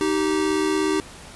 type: tone pair together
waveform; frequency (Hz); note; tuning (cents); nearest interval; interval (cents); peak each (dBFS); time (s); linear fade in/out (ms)
square; 311.1 / 387.9; D#4 / G4; 0 / -18; major third; 382; -23; 0.01-1; 0
effects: pink hiss -42 dBFS RMS until 1.35 s + resampled to 24000 Hz